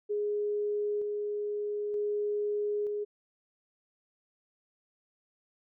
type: tone with tremolo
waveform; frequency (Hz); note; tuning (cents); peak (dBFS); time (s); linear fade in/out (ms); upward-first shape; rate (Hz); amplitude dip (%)
sine; 415.3; G#4; 0; -28; 0.09-3.05; 20; square; 0.54; 25
effects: none